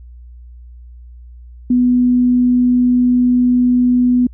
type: tone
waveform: sine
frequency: 247.5 Hz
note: B3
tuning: 4 cents sharp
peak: -9 dBFS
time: 1.7-4.27 s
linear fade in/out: 5 ms
effects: added 60 Hz sine -34 dBFS peak until 4.33 s